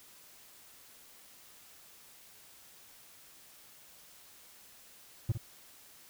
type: tone with echo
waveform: triangle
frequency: 112.4 Hz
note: A2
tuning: 37 cents sharp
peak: -23 dBFS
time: 5.29-5.32 s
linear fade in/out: 5 ms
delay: 57 ms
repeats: 1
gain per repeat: -9 dB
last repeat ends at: 5.377 s
effects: white hiss -57 dBFS RMS until 6.09 s